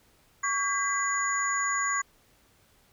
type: tone cluster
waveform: sine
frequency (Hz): 1126 / 1607 / 1998 / 6850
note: C#6 / G6 / B6 / A8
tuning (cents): +27 / +43 / +20 / -47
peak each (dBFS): -29 / -32 / -32 / -31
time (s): 0.43-2.02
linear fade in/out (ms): 10
effects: pink hiss -63 dBFS RMS until 2.92 s